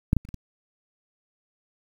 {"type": "clicks", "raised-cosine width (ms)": 5, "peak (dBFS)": [-6, -9, -30, -29, -22], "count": 5, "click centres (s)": [0.131, 0.167, 0.251, 0.289, 0.343], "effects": ["8-bit"]}